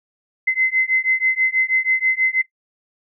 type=beating tone pair; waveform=sine; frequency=2052 / 2058.2 Hz; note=C7 / C7; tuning=-34 / -29 cents; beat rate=6.2 Hz; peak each=-18 dBFS; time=0.47-2.42 s; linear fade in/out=10 ms; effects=noise-tail reverb RT60 0.1 s tail -17 dB re dry